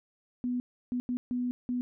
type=tone bursts at uneven times; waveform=sine; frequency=246.9 Hz; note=B3; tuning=in tune; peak=-28 dBFS; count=5; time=0.44-0.6 / 0.92-1 / 1.09-1.17 / 1.31-1.51 / 1.69-1.81 s; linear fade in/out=0 ms; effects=none